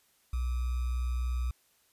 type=tone with sample-and-hold; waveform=sine; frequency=61.74 Hz; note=B1; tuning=in tune; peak=-28 dBFS; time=0.33-1.51 s; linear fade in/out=5 ms; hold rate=1225 Hz; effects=white hiss -68 dBFS RMS until 1.92 s + resampled to 32000 Hz